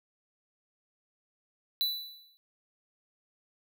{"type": "tone with exponential decay", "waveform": "square", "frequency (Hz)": 3972, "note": "B7", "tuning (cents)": 9, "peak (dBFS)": -25, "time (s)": [1.81, 2.37], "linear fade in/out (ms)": 0, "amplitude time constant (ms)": 120, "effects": []}